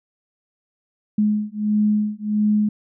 sine beating tone pair, 210 / 211.5 Hz, G#3 / G#3, +19 / +32 cents, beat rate 1.5 Hz, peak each -20 dBFS, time 1.18-2.69 s, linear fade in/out 5 ms, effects none

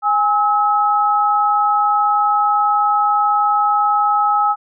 sine tone pair together, 826.4 / 1288 Hz, G#5 / E6, -9 / -41 cents, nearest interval minor sixth, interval 768 cents, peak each -15 dBFS, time 0.02-4.56 s, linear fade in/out 50 ms, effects none

